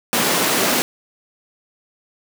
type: high-pass noise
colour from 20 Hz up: pink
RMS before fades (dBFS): -18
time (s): 0.13-0.82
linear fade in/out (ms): 0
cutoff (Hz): 190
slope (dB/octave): 24
effects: none